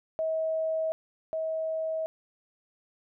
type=tone pair in turn; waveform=sine; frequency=640 / 640 Hz; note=D#5 / D#5; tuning=+49 / +49 cents; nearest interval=unison; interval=0 cents; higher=neither; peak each=-26 / -28 dBFS; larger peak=first; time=0.19-0.92 / 1.33-2.06 s; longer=neither; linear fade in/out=0 ms; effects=none